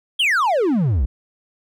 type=exponential sweep; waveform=triangle; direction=down; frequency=3376 to 54.5 Hz; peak=-13 dBFS; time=0.19-1.06 s; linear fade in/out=10 ms; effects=none